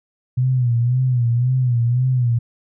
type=tone with vibrato; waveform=sine; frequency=123.4 Hz; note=B2; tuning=1 cent flat; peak=-14 dBFS; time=0.37-2.39 s; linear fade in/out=10 ms; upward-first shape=sine; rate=1.9 Hz; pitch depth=88 cents each way; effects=none